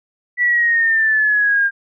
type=exponential sweep; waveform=sine; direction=down; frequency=1966 to 1600 Hz; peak=-12 dBFS; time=0.37-1.71 s; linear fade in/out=50 ms; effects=none